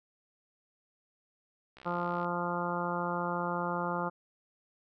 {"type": "click train", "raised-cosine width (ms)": 0.3, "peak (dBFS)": -35, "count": 32, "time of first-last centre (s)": [1.77, 2.245], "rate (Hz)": 65.2}
{"type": "harmonic tone", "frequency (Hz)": 174.61, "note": "F3", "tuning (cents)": 0, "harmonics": [1, 2, 3, 4, 5, 6, 7, 8], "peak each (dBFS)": [-37, -40, -38, -41, -37, -40, -38, -41], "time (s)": [1.85, 4.1], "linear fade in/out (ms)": 20}
{"effects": []}